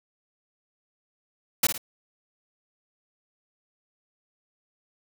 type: noise with echo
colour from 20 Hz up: white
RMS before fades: -20 dBFS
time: 1.63-1.67 s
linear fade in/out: 5 ms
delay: 55 ms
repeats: 2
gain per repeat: -8 dB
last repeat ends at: 1.78 s
effects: none